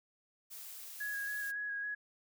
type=noise; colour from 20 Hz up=blue; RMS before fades=-48 dBFS; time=0.5-1.52 s; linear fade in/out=20 ms
type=tone with vibrato; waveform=sine; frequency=1661.2 Hz; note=G#6; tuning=in tune; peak=-36 dBFS; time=1-1.95 s; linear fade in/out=10 ms; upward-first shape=square; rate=3.6 Hz; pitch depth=16 cents each way
effects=none